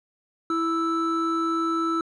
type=tone pair together; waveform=triangle; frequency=329.6 / 1318.4 Hz; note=E4 / E6; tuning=0 / 0 cents; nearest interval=2 octaves; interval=2400 cents; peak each=-23 dBFS; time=0.5-2.01 s; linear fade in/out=2 ms; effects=resampled to 22050 Hz